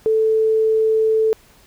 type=tone; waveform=sine; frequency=440 Hz; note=A4; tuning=in tune; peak=-13 dBFS; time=0.06-1.33 s; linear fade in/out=0 ms; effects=pink hiss -51 dBFS RMS until 1.66 s